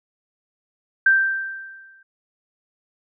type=tone with exponential decay; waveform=sine; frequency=1568 Hz; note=G6; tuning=in tune; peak=-10 dBFS; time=1.06-2.03 s; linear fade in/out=5 ms; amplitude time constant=210 ms; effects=none